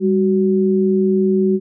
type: tone pair together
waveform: sine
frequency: 199.25 / 374.3 Hz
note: G3 / F#4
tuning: +28 / +20 cents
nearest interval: major seventh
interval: 1092 cents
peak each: -15 dBFS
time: 0-1.6 s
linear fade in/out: 50 ms
effects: none